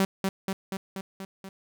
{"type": "tone with echo", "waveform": "sawtooth", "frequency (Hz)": 192.5, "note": "G3", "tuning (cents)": -31, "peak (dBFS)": -17, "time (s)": [0, 0.05], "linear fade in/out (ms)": 2, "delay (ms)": 240, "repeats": 6, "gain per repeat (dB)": -3, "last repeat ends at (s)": 1.49, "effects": []}